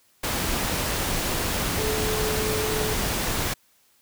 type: tone in noise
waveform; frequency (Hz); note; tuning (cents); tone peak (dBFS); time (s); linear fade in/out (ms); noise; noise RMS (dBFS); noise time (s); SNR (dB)
sine; 431.3; A4; -35; -27; 1.78-2.94; 10; pink; -26; 0.23-3.54; -4
effects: white hiss -62 dBFS RMS until 4.01 s